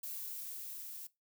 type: noise with level ramp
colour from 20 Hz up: violet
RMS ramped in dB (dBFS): -42 to -47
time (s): 0.03-1.07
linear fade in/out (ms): 5
effects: noise-tail reverb RT60 0.2 s tail -19 dB re dry